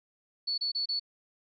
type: tone bursts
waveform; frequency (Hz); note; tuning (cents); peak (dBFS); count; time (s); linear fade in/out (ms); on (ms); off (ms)
sine; 4435; C#8; 0; -28; 4; 0.47-0.997; 10; 110; 29
effects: none